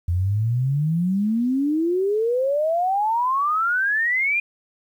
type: exponential sweep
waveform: sine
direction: up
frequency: 84.1 to 2450 Hz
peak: -18 dBFS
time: 0.08-4.4 s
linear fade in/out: 5 ms
effects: 9-bit